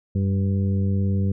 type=harmonic tone with a mistuned harmonic; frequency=98 Hz; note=G2; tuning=in tune; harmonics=1 / 2 / 3 / 4 / 5; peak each=-20 / -24 / -39 / -36 / -38 dBFS; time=0.15-1.32 s; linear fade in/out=5 ms; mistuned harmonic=1; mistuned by=-44 cents; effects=none